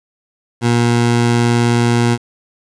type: tone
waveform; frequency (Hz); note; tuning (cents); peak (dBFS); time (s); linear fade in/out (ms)
20% pulse; 118.9; A#2; +35; -6; 0.61-2.18; 50
effects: resampled to 22050 Hz + 7-bit